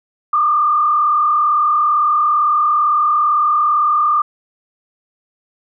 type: tone with frequency modulation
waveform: sine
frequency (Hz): 1200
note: D6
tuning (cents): +37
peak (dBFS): -11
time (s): 0.33-4.22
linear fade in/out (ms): 5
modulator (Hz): 37.8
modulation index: 0.89
effects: none